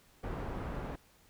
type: low-pass noise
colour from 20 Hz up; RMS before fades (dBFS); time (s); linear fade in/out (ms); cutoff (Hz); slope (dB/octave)
pink; -39; 0.23-0.96; 10; 1200; 12
effects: pink hiss -64 dBFS RMS until 1.29 s